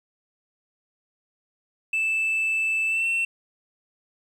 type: tone with pitch glide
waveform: sine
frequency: 2637 to 2700 Hz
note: E7 to E7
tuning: 0 to +41 cents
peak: -19 dBFS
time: 1.93-3.25 s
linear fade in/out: 5 ms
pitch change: +41 cents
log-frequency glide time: 2.87-3.07 s
effects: tanh soft clip ceiling -20 dBFS + 9-bit